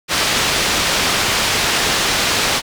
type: low-pass noise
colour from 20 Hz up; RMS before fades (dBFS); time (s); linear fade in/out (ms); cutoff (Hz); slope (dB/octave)
white; -17; 0.08-2.62; 50; 4800; 12
effects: none